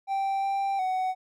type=tone with pitch steps; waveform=triangle; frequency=782 / 787 / 747 Hz; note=G5 / G5 / F#5; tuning=-4 / +7 / +16 cents; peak=-23 dBFS; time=0.07-1.15 s; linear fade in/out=50 ms; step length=360 ms; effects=none